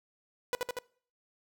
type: tone with echo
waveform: sawtooth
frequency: 493 Hz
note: B4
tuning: 3 cents flat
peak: -24 dBFS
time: 0.53-0.55 s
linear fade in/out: 0 ms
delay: 79 ms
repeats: 3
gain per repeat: -2 dB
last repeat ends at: 0.787 s
effects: noise-tail reverb RT60 0.5 s tail -23 dB re dry